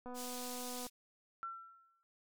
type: click train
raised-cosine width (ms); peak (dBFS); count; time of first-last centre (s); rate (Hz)
1; -35; 201; 0.06-0.866; 248
type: band-pass noise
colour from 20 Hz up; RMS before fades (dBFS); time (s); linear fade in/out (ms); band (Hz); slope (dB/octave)
pink; -47; 0.14-0.9; 50; 4300 to 14000; 12
type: tone with exponential decay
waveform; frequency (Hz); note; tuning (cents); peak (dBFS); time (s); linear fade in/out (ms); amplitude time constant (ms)
sine; 1349; E6; +40; -38; 1.43-2.03; 0; 130
effects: none